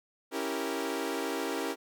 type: chord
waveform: sawtooth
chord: C# diminished seventh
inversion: none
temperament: equal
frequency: 277.2 / 329.6 / 392 / 466.2 Hz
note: C#4 / E4 / G4 / Bb4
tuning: 0 / 0 / 0 / 0 cents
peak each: -33 dBFS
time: 0.31-1.76 s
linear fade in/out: 50 ms
effects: none